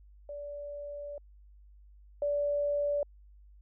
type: tone pair in turn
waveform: sine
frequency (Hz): 579 / 579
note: D5 / D5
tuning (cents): -25 / -25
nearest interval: unison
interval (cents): 0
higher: neither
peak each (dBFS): -38 / -27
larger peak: second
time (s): 0.29-1.18 / 2.22-3.03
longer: first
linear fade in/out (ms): 2
effects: added 50 Hz sine -53 dBFS peak until 3.61 s